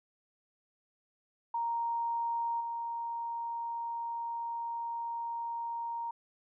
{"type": "tone with level steps", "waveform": "sine", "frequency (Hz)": 932.3, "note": "A#5", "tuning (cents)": 0, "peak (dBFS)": [-30, -34], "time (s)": [1.54, 6.11], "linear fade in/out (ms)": 5, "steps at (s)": 2.6, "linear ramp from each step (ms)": 10, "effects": []}